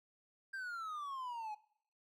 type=exponential sweep; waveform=triangle; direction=down; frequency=1600 to 830.6 Hz; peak=-39 dBFS; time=0.53-1.55 s; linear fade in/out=10 ms; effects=noise-tail reverb RT60 0.6 s tail -20 dB re dry